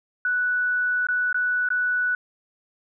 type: tone with dropouts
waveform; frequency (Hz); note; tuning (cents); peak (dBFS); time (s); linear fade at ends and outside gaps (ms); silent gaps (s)
sine; 1480; F#6; 0; -20; 0.25-2.15; 2; 1.069-1.086 / 1.328-1.344 / 1.688-1.703
effects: none